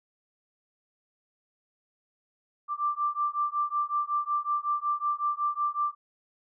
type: beating tone pair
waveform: sine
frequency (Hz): 1176 / 1181.4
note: D6 / D6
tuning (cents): +2 / +10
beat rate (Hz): 5.4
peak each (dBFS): -29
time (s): 2.68-5.95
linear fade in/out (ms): 50
effects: none